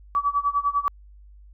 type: tone with tremolo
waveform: sine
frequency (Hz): 1146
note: D6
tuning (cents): -43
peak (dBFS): -17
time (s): 0.15-0.88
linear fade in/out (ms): 0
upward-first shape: sine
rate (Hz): 10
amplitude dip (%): 90
effects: added 50 Hz sine -45 dBFS peak until 1.53 s